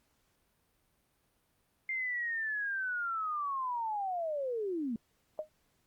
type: linear sweep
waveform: sine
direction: down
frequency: 2112 to 214.3 Hz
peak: -32 dBFS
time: 1.89-4.96 s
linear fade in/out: 2 ms
type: tone with exponential decay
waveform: sine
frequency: 617 Hz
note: D#5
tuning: 15 cents flat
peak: -29 dBFS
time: 5.39-5.49 s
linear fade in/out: 1 ms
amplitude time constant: 20 ms
effects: pink hiss -74 dBFS RMS until 5.86 s + Opus 48 kbps